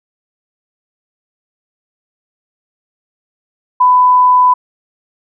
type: tone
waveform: sine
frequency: 999 Hz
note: B5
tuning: 20 cents sharp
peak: -5 dBFS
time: 3.8-4.54 s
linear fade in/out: 10 ms
effects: none